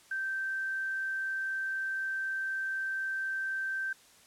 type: tone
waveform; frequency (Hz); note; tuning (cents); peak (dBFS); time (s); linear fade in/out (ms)
sine; 1559; G6; -10; -31; 0.11-3.93; 5
effects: white hiss -59 dBFS RMS until 4.26 s + low-pass 10000 Hz 12 dB/octave